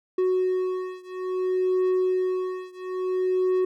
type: beating tone pair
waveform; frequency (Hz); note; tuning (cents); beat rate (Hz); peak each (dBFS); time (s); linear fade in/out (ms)
triangle; 369.5 / 370.09; F#4 / F#4; -2 / 0; 0.59; -23 / -24; 0.18-3.65; 5
effects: none